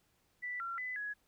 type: tone with pitch steps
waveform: sine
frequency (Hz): 1974 / 1367 / 2005 / 1676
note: B6 / F6 / B6 / G#6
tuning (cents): -1 / -37 / +26 / +15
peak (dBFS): -37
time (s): 0.42-1.14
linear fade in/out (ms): 20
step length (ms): 180
effects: pink hiss -74 dBFS RMS until 1.27 s